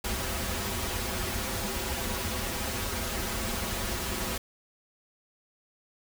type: noise with comb filter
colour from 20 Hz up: pink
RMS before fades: -32 dBFS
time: 0.04-4.38 s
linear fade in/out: 5 ms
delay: 6.7 ms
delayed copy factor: -0.95
effects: none